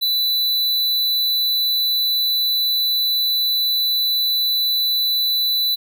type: tone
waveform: square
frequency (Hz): 3982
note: B7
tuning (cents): +14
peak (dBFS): -17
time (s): 0.01-5.76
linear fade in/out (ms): 20
effects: none